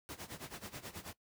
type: noise with tremolo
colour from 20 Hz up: pink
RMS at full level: -44 dBFS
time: 0.09-1.13 s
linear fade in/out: 0 ms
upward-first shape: sine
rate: 9.3 Hz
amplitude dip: 85%
effects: noise-tail reverb RT60 0.1 s tail -19 dB re dry + high-pass 80 Hz 12 dB/octave

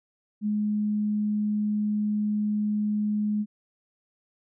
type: tone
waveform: sine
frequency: 210 Hz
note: G#3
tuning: 19 cents sharp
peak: -23 dBFS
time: 0.41-3.46 s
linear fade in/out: 50 ms
effects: none

